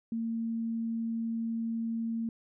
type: tone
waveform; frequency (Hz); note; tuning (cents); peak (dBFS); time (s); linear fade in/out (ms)
sine; 228; A#3; -38; -30; 0.12-2.29; 2
effects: none